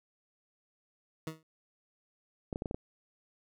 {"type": "tone with exponential decay", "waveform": "20% pulse", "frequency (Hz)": 158.9, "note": "D#3", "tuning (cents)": 37, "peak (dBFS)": -29, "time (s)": [1.27, 1.43], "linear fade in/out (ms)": 2, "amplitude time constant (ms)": 34}
{"type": "clicks", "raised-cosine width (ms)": 2, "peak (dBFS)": -22, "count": 6, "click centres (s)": [2.528, 2.559, 2.621, 2.658, 2.711, 2.745]}
{"effects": []}